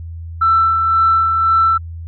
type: tone with tremolo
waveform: sine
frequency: 1333 Hz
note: E6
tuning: 19 cents sharp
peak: -8 dBFS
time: 0.41-1.78 s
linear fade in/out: 10 ms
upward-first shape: sine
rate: 1.9 Hz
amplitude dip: 40%
effects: tanh soft clip ceiling -4 dBFS + added 83 Hz sine -26 dBFS peak until 2.07 s